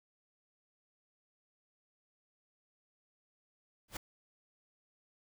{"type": "noise with exponential growth", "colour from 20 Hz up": "pink", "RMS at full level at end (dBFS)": -34, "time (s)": [3.88, 3.97], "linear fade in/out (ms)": 5, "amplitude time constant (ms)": 18, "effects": []}